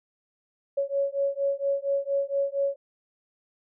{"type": "beating tone pair", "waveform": "sine", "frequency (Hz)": [554.4, 558.7], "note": ["C#5", "C#5"], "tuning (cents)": [0, 13], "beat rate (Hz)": 4.3, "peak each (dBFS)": -27, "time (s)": [0.77, 2.76], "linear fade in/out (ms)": 10, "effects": []}